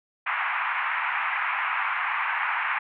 pink band-pass noise, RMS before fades -27 dBFS, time 0.26-2.79 s, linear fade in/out 10 ms, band 870 to 2500 Hz, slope 48 dB/octave, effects none

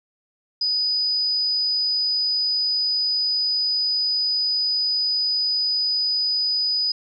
sine tone, 4975 Hz, D#8, 1 cent flat, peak -19 dBFS, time 0.61-6.92 s, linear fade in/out 5 ms, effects none

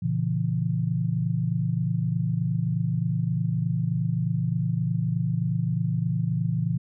sine chord, A# diminished, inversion none, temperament just, 116.54 / 139.85 / 167.82 Hz, A#2 / C#3 / E3, 0 / +16 / +31 cents, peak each -27 / -28 / -26 dBFS, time 0.02-6.78 s, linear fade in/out 10 ms, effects none

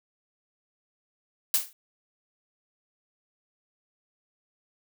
blue noise with exponential decay, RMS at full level -19 dBFS, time 1.54-1.73 s, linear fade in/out 1 ms, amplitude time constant 40 ms, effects none

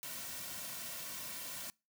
white noise with comb filter, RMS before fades -44 dBFS, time 0.03-1.7 s, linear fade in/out 0 ms, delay 2.4 ms, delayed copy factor -0.6, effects noise-tail reverb RT60 0.3 s tail -26 dB re dry

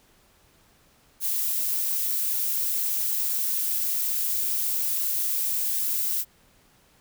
violet noise, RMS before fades -26 dBFS, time 1.2-6.25 s, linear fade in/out 50 ms, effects pink hiss -60 dBFS RMS until 7 s

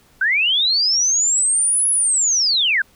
sine linear two-way sweep, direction up then down, 1480 to 10548 to 1480 Hz, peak -14 dBFS, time 0.21-2.82 s, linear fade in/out 5 ms, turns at 1.89 s, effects pink hiss -54 dBFS RMS until 2.95 s

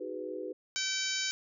sine chord, G# minor seventh, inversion second, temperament just, 311.5 / 373.8 / 415.3 / 498.4 Hz, D#4 / F#4 / G#4 / B4, +2 / +18 / 0 / +16 cents, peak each -43 / -40 / -43 / -40 dBFS, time 0-0.53 s, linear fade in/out 10 ms
harmonic tone, 769 Hz, G5, 33 cents flat, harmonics 2 / 3 / 4 / 5 / 6 / 7 / 8 / 9, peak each -39 / -39 / -39 / -39 / -39 / -39 / -39 / -39 dBFS, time 0.76-1.31 s, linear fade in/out 0 ms
effects none

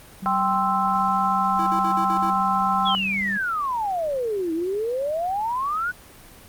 sine tone with pitch glide, 191.1 to 198.07 Hz, G3 to G3, -44 to +18 cents, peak -28 dBFS, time 0.22-3.38 s, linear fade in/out 10 ms, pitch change +62 cents, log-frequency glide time 2.91-3.23 s
sine chord, C major, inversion second, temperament equal, 784 / 1046.5 / 1318.5 Hz, G5 / C6 / E6, 0 / 0 / 0 cents, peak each -23 / -23 / -24 dBFS, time 0.26-2.95 s, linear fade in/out 0 ms
square tone bursts, 329.6 Hz, E4, in tune, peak -31 dBFS, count 6, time 1.59-2.3 s, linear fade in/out 0 ms, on 75 ms, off 52 ms
sine exponential two-way sweep, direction down then up, 3472 to 316.5 to 1505 Hz, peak -22 dBFS, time 2.85-5.92 s, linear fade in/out 20 ms, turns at 4.53 s
effects pink hiss -46 dBFS RMS until 6.48 s + Opus 32 kbps

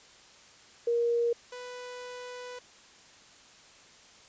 sine / sawtooth tone pair in turn, 471.3 / 495.3 Hz, A#4 / B4, +19 / +5 cents, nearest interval minor second, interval 86 cents, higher second, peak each -24 / -36 dBFS, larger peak first, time 0.87-1.33 / 1.52-2.59 s, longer second, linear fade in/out 5 ms, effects white hiss -55 dBFS RMS until 4.28 s + resampled to 16000 Hz

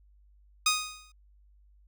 10% pulse tone with exponential decay, 1244.5 Hz, D#6, in tune, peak -12 dBFS, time 0.66-1.12 s, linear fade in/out 5 ms, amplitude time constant 100 ms, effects added 50 Hz sine -57 dBFS peak until 1.87 s

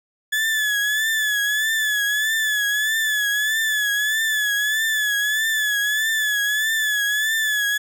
35% pulse tone with vibrato, 1719 Hz, A6, 41 cents flat, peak -17 dBFS, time 0.32-7.78 s, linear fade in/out 10 ms, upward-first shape triangle, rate 1.6 Hz, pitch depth 73 cents each way, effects none

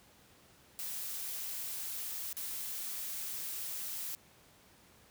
blue noise with dropouts, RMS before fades -40 dBFS, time 0.79-4.15 s, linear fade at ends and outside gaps 0 ms, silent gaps 2.329-2.368 s, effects pink hiss -62 dBFS RMS until 5.1 s + high-pass 60 Hz 12 dB/octave

